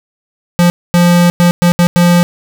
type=tone bursts at uneven times; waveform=square; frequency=174.61 Hz; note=F3; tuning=in tune; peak=-6 dBFS; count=6; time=0.59-0.7 / 0.94-1.3 / 1.4-1.51 / 1.62-1.72 / 1.79-1.87 / 1.96-2.23 s; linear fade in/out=0 ms; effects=none